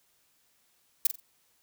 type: noise with echo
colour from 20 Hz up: violet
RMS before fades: -21 dBFS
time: 1.05-1.07 s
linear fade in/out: 5 ms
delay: 44 ms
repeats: 3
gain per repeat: -11 dB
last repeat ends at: 1.202 s
effects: white hiss -69 dBFS RMS until 1.62 s